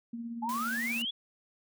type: tone with tremolo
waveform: sine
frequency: 233.1 Hz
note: A#3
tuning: in tune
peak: -34 dBFS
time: 0.13-1.05 s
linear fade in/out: 5 ms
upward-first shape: triangle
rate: 17 Hz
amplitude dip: 45%
type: exponential sweep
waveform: sine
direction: up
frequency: 833 to 3470 Hz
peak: -31 dBFS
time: 0.42-1.11 s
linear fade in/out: 10 ms
type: high-pass noise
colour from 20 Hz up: white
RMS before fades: -43 dBFS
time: 0.49-1.02 s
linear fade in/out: 0 ms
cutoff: 380 Hz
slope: 24 dB/octave
effects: none